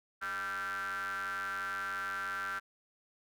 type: ring-modulated tone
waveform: square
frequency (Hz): 94.1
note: F#2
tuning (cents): +30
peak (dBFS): -33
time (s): 0.21-2.6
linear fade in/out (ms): 20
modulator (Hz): 1460
effects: none